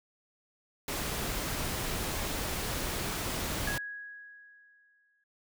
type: noise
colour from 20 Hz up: pink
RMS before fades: -34 dBFS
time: 0.88-3.78 s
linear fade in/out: 2 ms
type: tone with exponential decay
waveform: sine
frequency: 1661.2 Hz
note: G#6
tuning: in tune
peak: -32 dBFS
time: 3.67-5.24 s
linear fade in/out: 5 ms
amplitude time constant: 340 ms
effects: none

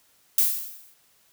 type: noise with exponential decay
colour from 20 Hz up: violet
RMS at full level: -17 dBFS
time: 0.38-0.94 s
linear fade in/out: 2 ms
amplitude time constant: 120 ms
effects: white hiss -62 dBFS RMS until 1.32 s

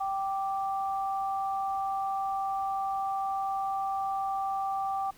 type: tone pair together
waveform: sine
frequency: 779.7 / 1174.7 Hz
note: G5 / D6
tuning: -10 / 0 cents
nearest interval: perfect fifth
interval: 710 cents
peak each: -29 / -35 dBFS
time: 0-5.11 s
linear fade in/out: 10 ms
effects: pink hiss -57 dBFS RMS until 5.17 s

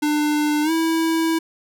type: tone with pitch glide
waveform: square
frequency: 298.9 to 326 Hz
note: D4 to E4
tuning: +31 to -19 cents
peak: -18 dBFS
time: 0.02-1.39 s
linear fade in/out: 10 ms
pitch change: +150 cents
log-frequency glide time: 0.63-0.71 s
effects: none

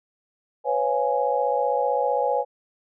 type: chord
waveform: sine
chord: C# dominant seventh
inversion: third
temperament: just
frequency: 498.9 / 554.4 / 693 / 831.5 Hz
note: B4 / C#5 / E#5 / G#5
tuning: +17 / 0 / -14 / +2 cents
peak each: -25 / -25 / -30 / -24 dBFS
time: 0.64-2.45 s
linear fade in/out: 50 ms
effects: none

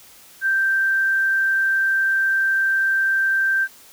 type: tone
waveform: sine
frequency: 1568 Hz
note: G6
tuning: in tune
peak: -16 dBFS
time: 0.41-3.68 s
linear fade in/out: 50 ms
effects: white hiss -47 dBFS RMS until 3.92 s

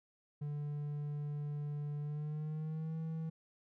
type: tone with pitch glide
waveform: triangle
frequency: 146.83 to 161.05 Hz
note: D3 to E3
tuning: 0 to -40 cents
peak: -35 dBFS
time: 0.41-3.3 s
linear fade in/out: 10 ms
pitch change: +160 cents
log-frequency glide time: 2-2.97 s
effects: none

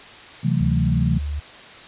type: chord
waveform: sine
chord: F# half-diminished seventh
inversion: second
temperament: equal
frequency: 130.81 / 164.81 / 185 / 220 Hz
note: C3 / E3 / F#3 / A3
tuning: 0 / 0 / 0 / 0 cents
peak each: -21 / -21 / -25 / -26 dBFS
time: 0.43-1.19 s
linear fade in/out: 20 ms
type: tone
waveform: sine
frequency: 73 Hz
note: D2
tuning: 10 cents flat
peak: -23 dBFS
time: 0.6-1.4 s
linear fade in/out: 10 ms
effects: white hiss -41 dBFS RMS until 1.87 s + resampled to 8000 Hz

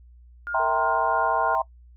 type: tone with tremolo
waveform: sine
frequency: 1415 Hz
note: F6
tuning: 22 cents sharp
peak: -27 dBFS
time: 0.47-1.55 s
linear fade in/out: 0 ms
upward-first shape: sine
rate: 3.1 Hz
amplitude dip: 40%
type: chord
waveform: sine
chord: C dominant seventh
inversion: first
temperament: equal with one note detuned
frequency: 652.8 / 784 / 932.3 / 1046.5 Hz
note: E5 / G5 / Bb5 / C6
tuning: -17 / 0 / 0 / 0 cents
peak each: -26 dBFS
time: 0.54-1.62 s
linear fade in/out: 5 ms
type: tone with vibrato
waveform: sine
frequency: 460.5 Hz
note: A#4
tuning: 21 cents flat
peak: -32 dBFS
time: 0.59-1.55 s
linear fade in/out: 10 ms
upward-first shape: triangle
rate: 11 Hz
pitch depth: 14 cents each way
effects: noise-tail reverb RT60 0.1 s tail -21 dB re dry + added 60 Hz sine -47 dBFS peak until 1.96 s

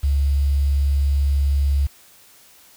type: tone with quantisation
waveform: sine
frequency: 70 Hz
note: C#2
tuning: 18 cents sharp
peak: -15 dBFS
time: 0.03-1.87 s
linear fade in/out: 10 ms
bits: 7
effects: white hiss -50 dBFS RMS until 2.76 s

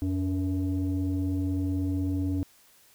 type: tone pair together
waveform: sine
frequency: 88.97 / 282.9 Hz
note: F2 / C#4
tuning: +33 / +35 cents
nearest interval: octave + minor sixth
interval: 2002 cents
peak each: -26 dBFS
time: 0.02-2.43 s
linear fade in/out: 0 ms
effects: tanh soft clip ceiling -22 dBFS + white hiss -59 dBFS RMS until 2.94 s

